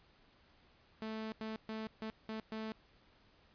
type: tone bursts at uneven times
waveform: sawtooth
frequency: 219.4 Hz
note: A3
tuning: 5 cents flat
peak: -36 dBFS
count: 6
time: 1.02-1.32 / 1.41-1.56 / 1.69-1.87 / 2.02-2.1 / 2.29-2.4 / 2.52-2.72 s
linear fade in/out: 0 ms
effects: pink hiss -67 dBFS RMS until 3.54 s + resampled to 11025 Hz